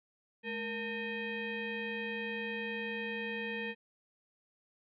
sine tone with frequency modulation, 1148 Hz, D6, 40 cents flat, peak -35 dBFS, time 0.43-3.75 s, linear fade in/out 50 ms, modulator 681 Hz, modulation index 2.4, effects none

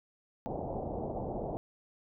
white low-pass noise, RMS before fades -37 dBFS, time 0.46-1.57 s, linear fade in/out 0 ms, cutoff 790 Hz, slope 48 dB/octave, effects none

